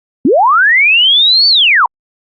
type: linear two-way sweep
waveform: sine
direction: up then down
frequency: 220.8 to 4580 to 877 Hz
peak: -5 dBFS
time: 0.25-1.86 s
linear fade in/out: 2 ms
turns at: 1.48 s
effects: Opus 48 kbps